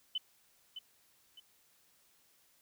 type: tone with echo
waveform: sine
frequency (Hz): 3024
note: F#7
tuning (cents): +37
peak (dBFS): -32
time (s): 0.15-0.18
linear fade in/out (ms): 5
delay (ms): 610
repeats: 2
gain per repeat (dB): -9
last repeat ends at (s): 1.4
effects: white hiss -69 dBFS RMS until 2.61 s